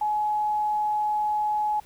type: tone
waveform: sine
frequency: 845 Hz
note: G#5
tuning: 30 cents sharp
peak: -22 dBFS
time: 0.01-1.8 s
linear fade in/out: 5 ms
effects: pink hiss -54 dBFS RMS until 1.85 s